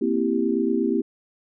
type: chord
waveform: sine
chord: C dominant seventh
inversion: third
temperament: equal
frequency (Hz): 233.1 / 261.6 / 329.6 / 392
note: Bb3 / C4 / E4 / G4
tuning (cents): 0 / 0 / 0 / 0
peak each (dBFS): -25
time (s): 0.01-1.02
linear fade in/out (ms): 10
effects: none